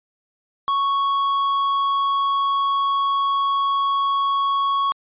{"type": "tone with tanh clipping", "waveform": "triangle", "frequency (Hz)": 1108.7, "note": "C#6", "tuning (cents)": 0, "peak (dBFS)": -19, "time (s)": [0.68, 4.92], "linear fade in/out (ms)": 0, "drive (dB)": 12, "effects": ["resampled to 8000 Hz"]}